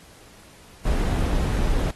brown noise, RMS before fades -22 dBFS, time 0.85-1.91 s, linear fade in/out 5 ms, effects pink hiss -50 dBFS RMS until 1.95 s + AAC 32 kbps

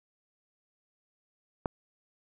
click, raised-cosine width 1 ms, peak -15 dBFS, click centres 1.658 s, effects none

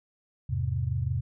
sine chord, E augmented, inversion none, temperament just, 82.41 / 103.01 / 128.76 Hz, E2 / G#2 / B#2, 0 / -14 / -27 cents, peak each -31 / -31 / -29 dBFS, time 0.49-1.21 s, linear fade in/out 10 ms, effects none

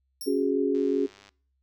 10% pulse tone with exponential decay, 5510 Hz, F8, 24 cents flat, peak -29 dBFS, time 0.21-0.5 s, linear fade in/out 2 ms, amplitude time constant 61 ms
sine chord, C# suspended fourth, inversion none, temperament equal, 277.2 / 370 / 415.3 Hz, C#4 / F#4 / G#4, 0 / 0 / 0 cents, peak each -26 / -27 / -26 dBFS, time 0.26-1.07 s, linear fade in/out 20 ms
click train, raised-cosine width 0.2 ms, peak -34 dBFS, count 55, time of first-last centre 0.75-1.291 s, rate 99.9 Hz
effects noise-tail reverb RT60 0.5 s tail -24 dB re dry + added 66 Hz sine -70 dBFS peak until 1.62 s

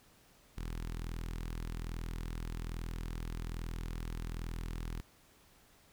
sawtooth tone with notch filter, 41.2 Hz, E1, in tune, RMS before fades -40 dBFS, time 0.57-5.01 s, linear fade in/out 10 ms, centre 620 Hz, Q 1.2, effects pink hiss -64 dBFS RMS until 5.92 s

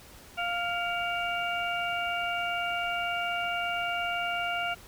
harmonic tone with a mistuned harmonic, 699 Hz, F5, 1 cent sharp, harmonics 1 / 2 / 3 / 4, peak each -32 / -33 / -36 / -35 dBFS, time 0.37-4.75 s, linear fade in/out 20 ms, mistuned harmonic 3, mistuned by +140 cents, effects pink hiss -51 dBFS RMS until 4.87 s

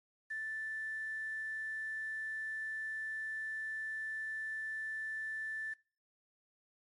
sine tone with quantisation, 1760 Hz, A6, in tune, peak -37 dBFS, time 0.3-5.74 s, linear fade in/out 10 ms, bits 10, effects noise-tail reverb RT60 0.4 s tail -23 dB re dry + MP3 48 kbps

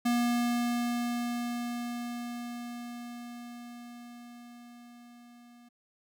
square tone with level ramp, 239.8 Hz, A#3, 49 cents sharp, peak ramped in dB -25 to -54 dBFS, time 0.05-5.69 s, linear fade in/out 10 ms, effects none

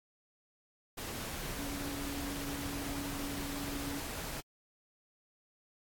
sine tone in noise, 282.1 Hz, C#4, 30 cents sharp, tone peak -40 dBFS, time 1.58-4 s, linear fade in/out 10 ms, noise pink, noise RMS -41 dBFS, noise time 0.97-4.41 s, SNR -2 dB, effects AAC 64 kbps

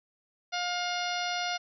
harmonic tone, 710 Hz, F5, 28 cents sharp, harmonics 1 / 2 / 3 / 4 / 5 / 6 / 7 / 8, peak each -33 / -36 / -38 / -39 / -40 / -41 / -41 / -42 dBFS, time 0.52-1.58 s, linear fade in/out 20 ms, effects none

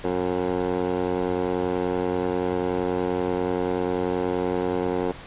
15% pulse tone with band-pass filter, 90.4 Hz, F#2, 40 cents flat, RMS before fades -25 dBFS, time 0.04-5.12 s, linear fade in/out 5 ms, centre 530 Hz, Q 3, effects pink hiss -41 dBFS RMS until 5.26 s + resampled to 8000 Hz

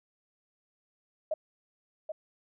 sine tone with echo, 624 Hz, D#5, 5 cents sharp, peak -27 dBFS, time 1.31-1.34 s, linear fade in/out 5 ms, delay 780 ms, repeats 1, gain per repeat -6 dB, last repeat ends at 2.12 s, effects none

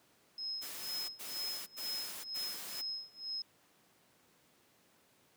sine tone with tremolo, 5140 Hz, E8, 45 cents flat, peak -36 dBFS, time 0.38-3.42 s, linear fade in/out 2 ms, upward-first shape sine, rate 2.1 Hz, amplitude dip 95%
white noise bursts, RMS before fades -45 dBFS, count 4, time 0.61-2.821 s, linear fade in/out 20 ms, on 480 ms, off 97 ms
effects pink hiss -68 dBFS RMS until 5.36 s + high-pass 150 Hz 12 dB/octave

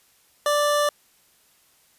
25% pulse tone, 587.3 Hz, D5, in tune, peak -15 dBFS, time 0.46-0.89 s, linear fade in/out 2 ms, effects white hiss -60 dBFS RMS until 1.98 s + resampled to 32000 Hz

